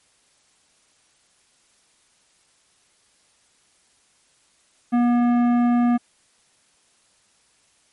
triangle tone with tanh clipping, 240.8 Hz, B3, 44 cents flat, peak -17 dBFS, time 4.92-5.98 s, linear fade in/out 20 ms, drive 17 dB, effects white hiss -61 dBFS RMS until 7.92 s + MP3 48 kbps

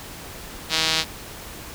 sawtooth tone with band-pass filter, 160 Hz, D#3, 49 cents sharp, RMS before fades -22 dBFS, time 0.69-1.05 s, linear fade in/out 50 ms, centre 4100 Hz, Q 1.8, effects pink hiss -38 dBFS RMS until 1.74 s

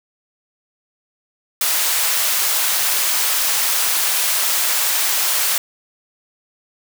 white high-pass noise, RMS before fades -18 dBFS, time 1.61-5.58 s, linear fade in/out 2 ms, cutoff 690 Hz, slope 12 dB/octave, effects none

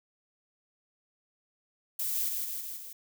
violet noise with echo, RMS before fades -32 dBFS, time 1.99-2.29 s, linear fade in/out 5 ms, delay 160 ms, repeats 4, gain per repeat -3 dB, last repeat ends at 2.93 s, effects none

